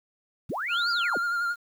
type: linear two-way sweep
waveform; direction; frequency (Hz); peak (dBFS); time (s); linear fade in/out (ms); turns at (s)
sine; up then down; 55 to 4900 to 106; -28; 0.49-1.18; 10; 0.91
type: tone with vibrato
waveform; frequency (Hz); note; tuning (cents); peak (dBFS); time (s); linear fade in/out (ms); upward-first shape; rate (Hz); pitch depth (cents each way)
triangle; 1403; F6; +8; -23; 0.68-1.56; 50; sine; 11; 32
effects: 9-bit